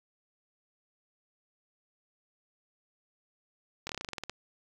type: slowing click train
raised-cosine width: 0.2 ms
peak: -19 dBFS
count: 12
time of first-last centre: 3.87-4.296 s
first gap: 23 ms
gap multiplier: 1.1
effects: 8-bit